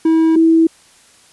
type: tone pair in turn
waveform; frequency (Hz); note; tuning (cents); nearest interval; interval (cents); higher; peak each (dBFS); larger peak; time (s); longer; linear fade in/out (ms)
triangle / sine; 323.2 / 326.2; E4 / E4; -34 / -18; unison; 16; second; -7; neither; 0.05-0.36 / 0.36-0.67; neither; 5
effects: white hiss -48 dBFS RMS until 1.32 s + resampled to 24000 Hz